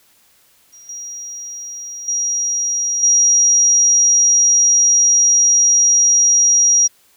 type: tone with level steps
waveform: sine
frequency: 5720 Hz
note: F8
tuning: 41 cents sharp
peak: -39 / -27 / -16 / -9 dBFS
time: 0.72-6.88 s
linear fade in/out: 20 ms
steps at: 0.89 / 2.08 / 3.03 s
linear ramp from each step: 2 ms
effects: white hiss -54 dBFS RMS until 7.16 s